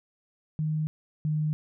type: tone pair in turn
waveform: sine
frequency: 154.9 / 153.12 Hz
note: D#3 / D#3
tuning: -7 / -27 cents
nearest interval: unison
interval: 20 cents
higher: first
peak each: -25 / -24 dBFS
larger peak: second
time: 0.59-0.87 / 1.25-1.53 s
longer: neither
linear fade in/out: 0 ms
effects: none